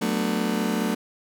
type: chord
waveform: 35% pulse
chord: B minor seventh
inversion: second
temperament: just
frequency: 185.21 / 222.2 / 246.9 / 296.3 Hz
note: F#3 / A3 / B3 / D4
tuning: +2 / +17 / 0 / +15 cents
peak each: -27 / -24 / -29 / -29 dBFS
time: 0.01-0.95 s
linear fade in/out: 10 ms
effects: none